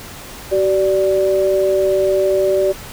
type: tone pair together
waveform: sine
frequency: 380.3 / 585 Hz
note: F#4 / D5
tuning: +48 / -7 cents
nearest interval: perfect fifth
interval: 745 cents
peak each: -15 dBFS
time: 0.51-2.73 s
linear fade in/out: 20 ms
effects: pink hiss -34 dBFS RMS until 2.92 s